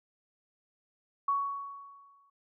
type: tone with exponential decay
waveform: sine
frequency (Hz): 1118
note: C#6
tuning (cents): +14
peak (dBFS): -24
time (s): 1.28-2.3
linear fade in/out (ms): 5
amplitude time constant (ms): 220
effects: none